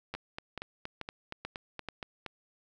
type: two click trains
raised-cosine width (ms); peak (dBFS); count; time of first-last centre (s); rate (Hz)
0.3; -22 / -21; 10 / 5; 0.15-2.263 / 0.14-1.887; 4.26 / 2.29
effects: none